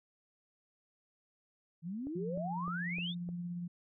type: exponential sweep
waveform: sine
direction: up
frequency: 155.56 to 3737 Hz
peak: -37 dBFS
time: 1.82-3.15 s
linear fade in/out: 50 ms
type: click train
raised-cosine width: 2 ms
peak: -35 dBFS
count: 5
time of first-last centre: 2.07-3.29 s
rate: 3.28 Hz
type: tone with tremolo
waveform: sine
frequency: 174.61 Hz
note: F3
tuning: in tune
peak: -36 dBFS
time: 2.15-3.68 s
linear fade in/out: 10 ms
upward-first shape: sine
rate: 17 Hz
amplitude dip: 25%
effects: none